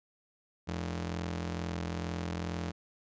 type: ring-modulated tone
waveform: sawtooth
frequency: 128.4 Hz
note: C3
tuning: 32 cents flat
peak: -27 dBFS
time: 0.67-2.72 s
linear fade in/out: 20 ms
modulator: 43.1 Hz
effects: resampled to 16000 Hz